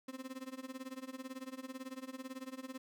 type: tone with tremolo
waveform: 35% pulse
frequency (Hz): 261.5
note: C4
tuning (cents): -1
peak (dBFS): -39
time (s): 0.08-2.78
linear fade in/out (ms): 5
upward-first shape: sine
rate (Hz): 18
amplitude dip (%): 90
effects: none